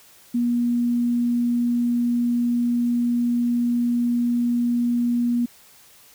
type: tone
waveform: sine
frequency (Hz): 239.8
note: A#3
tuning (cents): +49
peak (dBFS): -18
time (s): 0.34-5.46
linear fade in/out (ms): 10
effects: white hiss -51 dBFS RMS until 6.14 s